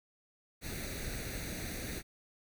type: noise with comb filter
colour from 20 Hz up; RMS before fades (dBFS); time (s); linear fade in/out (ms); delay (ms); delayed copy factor
pink; -40; 0.61-2.03; 50; 0.48; +0.7
effects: none